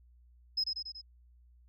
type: tone with echo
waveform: sine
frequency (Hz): 5110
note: D#8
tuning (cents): +45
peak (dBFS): -27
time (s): 0.57-0.64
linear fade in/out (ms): 10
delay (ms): 94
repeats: 4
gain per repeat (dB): -4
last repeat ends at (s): 1.016
effects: tanh soft clip ceiling -23 dBFS + added 60 Hz sine -58 dBFS peak until 1.68 s